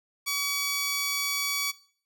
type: tone pair together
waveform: 10% pulse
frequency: 1136 / 2272 Hz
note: C#6 / C#7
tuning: +42 / +42 cents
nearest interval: octave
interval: 1200 cents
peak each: -23 dBFS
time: 0.26-1.72 s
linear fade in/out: 20 ms
effects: noise-tail reverb RT60 0.5 s tail -19 dB re dry